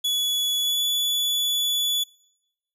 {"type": "tone with pitch glide", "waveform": "40% pulse", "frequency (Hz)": [3400, 3434], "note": ["G#7", "A7"], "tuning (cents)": [40, -43], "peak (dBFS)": -20, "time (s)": [0.04, 2.04], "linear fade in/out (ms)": 10, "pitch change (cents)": 17, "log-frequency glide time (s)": [0.59, 0.83], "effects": ["noise-tail reverb RT60 0.9 s tail -24 dB re dry"]}